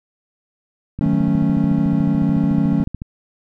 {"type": "click train", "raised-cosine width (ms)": 5, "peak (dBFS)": -15, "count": 29, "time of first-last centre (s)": [0.99, 3.019], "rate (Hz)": 13.8}
{"type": "chord", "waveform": "triangle", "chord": "D# half-diminished seventh", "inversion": "none", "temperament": "equal with one note detuned", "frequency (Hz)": [155.11, 185, 220, 277.2], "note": ["D#3", "F#3", "A3", "C#4"], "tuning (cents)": [-5, 0, 0, 0], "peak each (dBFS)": -18, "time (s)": [1.01, 2.84], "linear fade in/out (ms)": 0}
{"effects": []}